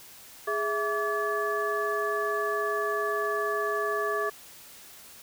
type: tone cluster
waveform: sine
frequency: 416.6 / 659 / 1154 / 1712 Hz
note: G#4 / E5 / D6 / A6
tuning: +5 / -1 / -31 / -48 cents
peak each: -30 / -34 / -30 / -33 dBFS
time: 0.47-4.3 s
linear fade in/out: 10 ms
effects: white hiss -49 dBFS RMS until 5.22 s